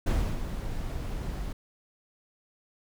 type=noise with ADSR envelope; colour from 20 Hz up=brown; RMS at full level=-24 dBFS; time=0.06-1.53 s; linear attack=10 ms; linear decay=300 ms; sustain=-9 dB; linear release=7 ms; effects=none